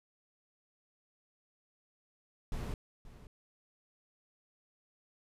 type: noise with echo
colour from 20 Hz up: brown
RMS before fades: -37 dBFS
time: 2.52-2.74 s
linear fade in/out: 2 ms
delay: 530 ms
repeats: 1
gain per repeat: -15 dB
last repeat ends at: 3.27 s
effects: resampled to 32000 Hz